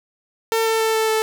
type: tone with pitch steps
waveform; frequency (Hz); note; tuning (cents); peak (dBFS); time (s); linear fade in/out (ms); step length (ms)
sawtooth; 449.8 / 447 / 444.1 / 441.3 / 438.5; A4 / A4 / A4 / A4 / A4; +38 / +27 / +16 / +5 / -6; -13; 0.52-1.22; 0; 140
effects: none